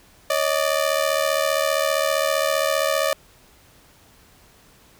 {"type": "ring-modulated tone", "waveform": "sawtooth", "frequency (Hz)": 593, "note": "D5", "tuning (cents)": 17, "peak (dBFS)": -12, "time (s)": [0.3, 3.13], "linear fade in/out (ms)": 0, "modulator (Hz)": 37.6, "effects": ["pink hiss -53 dBFS RMS until 4.99 s"]}